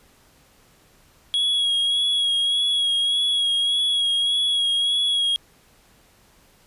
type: tone with vibrato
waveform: triangle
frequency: 3322 Hz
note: G#7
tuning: in tune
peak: -17 dBFS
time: 1.34-5.36 s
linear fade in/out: 0 ms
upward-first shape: sine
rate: 1.7 Hz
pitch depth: 28 cents each way
effects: pink hiss -56 dBFS RMS until 6.66 s + resampled to 32000 Hz